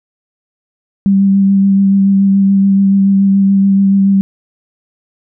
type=tone with vibrato; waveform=sine; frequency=196 Hz; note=G3; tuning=in tune; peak=-6 dBFS; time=1.06-4.21 s; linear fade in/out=0 ms; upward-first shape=sine; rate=7 Hz; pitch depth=15 cents each way; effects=none